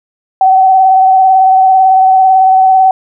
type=tone with vibrato; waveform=sine; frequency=759 Hz; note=F#5; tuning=44 cents sharp; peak=-3 dBFS; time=0.41-2.91 s; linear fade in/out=2 ms; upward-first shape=sine; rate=18 Hz; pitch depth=23 cents each way; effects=none